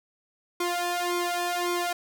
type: tone with flanger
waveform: sawtooth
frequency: 351.4 Hz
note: F4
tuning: 11 cents sharp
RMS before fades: -28 dBFS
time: 0.6-1.93 s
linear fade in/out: 5 ms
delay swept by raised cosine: 0.88 to 1.69 ms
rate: 1.8 Hz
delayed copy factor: +1
effects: none